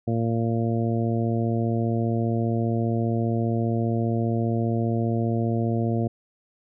harmonic tone, 115 Hz, A#2, 23 cents flat, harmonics 1 / 2 / 3 / 4 / 5 / 6, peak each -24 / -26 / -30 / -33 / -35 / -34 dBFS, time 0.07-6.08 s, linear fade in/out 10 ms, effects none

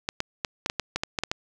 clicks, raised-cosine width 0.2 ms, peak -9 dBFS, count 11, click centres 0.089 / 0.204 / 0.448 / 0.661 / 0.699 / 0.797 / 0.96 / 1.035 / 1.188 / 1.236 / 1.315 s, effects none

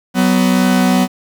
45% pulse tone pair together, 187.2 / 249.9 Hz, F#3 / B3, +20 / +21 cents, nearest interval perfect fourth, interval 501 cents, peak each -13 dBFS, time 0.14-1.08 s, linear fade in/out 50 ms, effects 7-bit

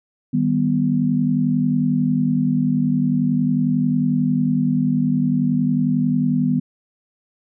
sine chord, Eb augmented, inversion none, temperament equal, 155.56 / 196 / 246.9 Hz, Eb3 / G3 / B3, 0 / 0 / 0 cents, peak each -21 / -22 / -18 dBFS, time 0.33-6.6 s, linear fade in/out 10 ms, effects none

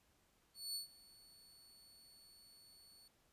sawtooth tone with ADSR envelope, 4435 Hz, C#8, in tune, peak -37 dBFS, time 0.54-3.08 s, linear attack 210 ms, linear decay 120 ms, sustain -22 dB, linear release 5 ms, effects pink hiss -75 dBFS RMS until 3.32 s + resampled to 32000 Hz

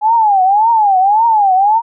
sine tone with vibrato, 830.6 Hz, G#5, in tune, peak -7 dBFS, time 0.01-1.82 s, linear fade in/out 50 ms, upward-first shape triangle, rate 1.8 Hz, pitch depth 220 cents each way, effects none

